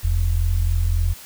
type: tone pair together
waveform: sine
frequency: 40.83 / 84.5 Hz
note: E1 / E2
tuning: -16 / +43 cents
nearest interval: octave + minor second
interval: 1259 cents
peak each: -19 dBFS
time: 0.03-1.14 s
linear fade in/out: 20 ms
effects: white hiss -41 dBFS RMS until 1.25 s